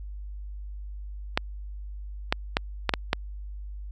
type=clicks; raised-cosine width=0.3 ms; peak=-5 dBFS; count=6; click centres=1.375 / 2.325 / 2.569 / 2.893 / 2.938 / 3.131 s; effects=added 50 Hz sine -35 dBFS peak until 3.91 s